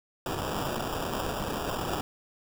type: noise with sample-and-hold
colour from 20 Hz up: white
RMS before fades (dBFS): -32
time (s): 0.26-2.01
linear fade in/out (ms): 2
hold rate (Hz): 2100
effects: none